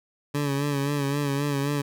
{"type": "tone with vibrato", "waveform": "20% pulse", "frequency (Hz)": 142.1, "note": "C#3", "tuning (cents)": 43, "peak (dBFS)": -19, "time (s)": [0.34, 1.82], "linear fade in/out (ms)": 10, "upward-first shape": "sine", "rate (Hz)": 3.8, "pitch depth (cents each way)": 48, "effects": []}